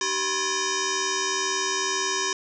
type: tone with frequency modulation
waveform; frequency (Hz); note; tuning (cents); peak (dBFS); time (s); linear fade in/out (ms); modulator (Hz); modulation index
sine; 2360; D7; +8; -23; 0.01-2.33; 2; 686; 6.1
effects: none